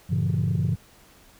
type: chord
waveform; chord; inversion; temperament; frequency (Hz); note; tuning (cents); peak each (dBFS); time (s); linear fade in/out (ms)
sine; G diminished seventh; none; just; 98 / 117.6 / 141.12 / 169.34; G2 / Bb2 / Db3 / Fb3; 0 / +16 / +31 / +47; -25 / -26 / -25 / -25; 0.09-0.76; 20
effects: tanh soft clip ceiling -16 dBFS + pink hiss -54 dBFS RMS until 1.39 s